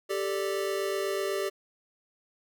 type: chord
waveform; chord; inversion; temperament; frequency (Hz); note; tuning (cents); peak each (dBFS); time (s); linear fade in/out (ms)
square; G suspended second; none; equal; 392 / 440 / 587.3; G4 / A4 / D5; 0 / 0 / 0; -31 / -36 / -35; 0.09-1.5; 20
effects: none